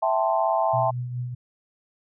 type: chord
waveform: sine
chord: A minor seventh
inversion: second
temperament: equal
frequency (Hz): 659.3 / 784 / 880 / 1046.5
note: E5 / G5 / A5 / C6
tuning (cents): 0 / 0 / 0 / 0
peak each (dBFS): -23 / -26 / -25 / -28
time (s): 0.02-0.91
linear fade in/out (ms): 10
type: tone with tremolo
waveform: sine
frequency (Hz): 123.47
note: B2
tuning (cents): 0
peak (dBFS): -25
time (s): 0.73-1.35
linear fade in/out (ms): 10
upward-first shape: triangle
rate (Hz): 4.8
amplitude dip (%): 50
effects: none